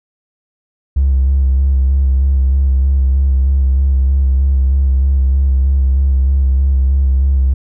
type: tone with vibrato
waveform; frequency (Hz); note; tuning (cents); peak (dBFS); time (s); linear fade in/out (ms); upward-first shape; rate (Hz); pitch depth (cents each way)
triangle; 67; C2; +42; -5; 0.96-7.54; 10; square; 3.2; 27
effects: tanh soft clip ceiling -6 dBFS